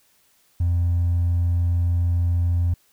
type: tone with hard clipping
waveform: triangle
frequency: 86.6 Hz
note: F2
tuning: 14 cents flat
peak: -17 dBFS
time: 0.6-2.74 s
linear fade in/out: 5 ms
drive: 2 dB
effects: white hiss -61 dBFS RMS until 2.92 s